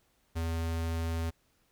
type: tone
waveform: square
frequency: 82.41 Hz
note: E2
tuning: in tune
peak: -31 dBFS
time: 0.35-1.31 s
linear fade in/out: 20 ms
effects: pink hiss -71 dBFS RMS until 1.71 s